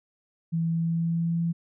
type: tone with pitch glide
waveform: sine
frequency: 165.2 to 168.18 Hz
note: E3 to E3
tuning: +4 to +35 cents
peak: -23 dBFS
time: 0.52-1.53 s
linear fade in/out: 20 ms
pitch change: +31 cents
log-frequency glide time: 0.68-1.42 s
effects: none